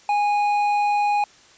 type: tone with hard clipping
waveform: triangle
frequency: 825 Hz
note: G#5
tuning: 12 cents flat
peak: -19 dBFS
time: 0.09-1.24 s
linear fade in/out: 2 ms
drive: 10 dB
effects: white hiss -51 dBFS RMS until 1.57 s + resampled to 16000 Hz